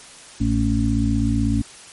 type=harmonic tone; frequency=56.1 Hz; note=A1; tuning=34 cents sharp; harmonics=1 / 2 / 4 / 5; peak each=-22 / -22 / -22 / -22 dBFS; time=0.4-1.62 s; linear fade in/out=10 ms; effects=white hiss -42 dBFS RMS until 1.92 s + MP3 48 kbps